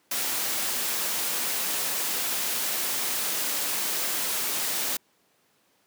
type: noise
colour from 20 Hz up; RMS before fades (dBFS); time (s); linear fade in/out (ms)
white; -28; 0.11-4.97; 5
effects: pink hiss -66 dBFS RMS until 5.86 s + high-pass 200 Hz 12 dB/octave